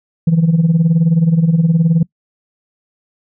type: tone with tremolo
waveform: sine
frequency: 164.8 Hz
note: E3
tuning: in tune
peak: -4 dBFS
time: 0.27-2.03 s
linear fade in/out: 5 ms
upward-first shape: sine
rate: 19 Hz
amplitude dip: 75%
effects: noise-tail reverb RT60 0.1 s tail -25 dB re dry + tanh soft clip ceiling -5 dBFS